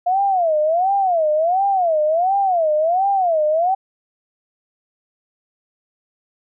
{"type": "tone with vibrato", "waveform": "sine", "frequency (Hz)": 695, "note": "F5", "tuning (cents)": -9, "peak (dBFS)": -14, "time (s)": [0.06, 3.75], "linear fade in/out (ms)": 10, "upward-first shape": "sine", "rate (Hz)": 1.4, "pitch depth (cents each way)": 240, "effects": []}